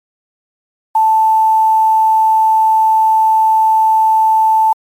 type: tone with quantisation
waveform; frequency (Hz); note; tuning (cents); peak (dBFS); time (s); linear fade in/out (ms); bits
sine; 880; A5; 0; -7; 0.95-4.73; 5; 6
effects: MP3 96 kbps